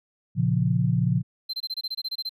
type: chord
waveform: sine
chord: Bb minor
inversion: none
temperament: equal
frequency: 116.54 / 138.59 / 174.61 Hz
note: Bb2 / Db3 / F3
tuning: 0 / 0 / 0 cents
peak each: -24 / -24 / -24 dBFS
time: 0.35-1.23 s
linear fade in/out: 50 ms
type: tone bursts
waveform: triangle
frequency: 4111 Hz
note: C8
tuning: 31 cents flat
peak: -26 dBFS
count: 12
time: 1.49-2.294 s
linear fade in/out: 10 ms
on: 45 ms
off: 24 ms
effects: none